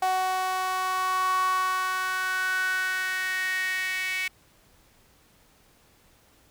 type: tone with high-pass filter sweep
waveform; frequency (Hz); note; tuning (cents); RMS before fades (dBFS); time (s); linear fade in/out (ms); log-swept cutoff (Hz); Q
sawtooth; 373; F#4; +14; -27; 0.02-4.28; 5; 800 to 2200; 6.3
effects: pink hiss -60 dBFS RMS until 6.5 s